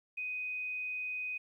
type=tone; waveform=sine; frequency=2500 Hz; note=D#7; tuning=8 cents sharp; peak=-35 dBFS; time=0.17-1.38 s; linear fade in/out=10 ms; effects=12-bit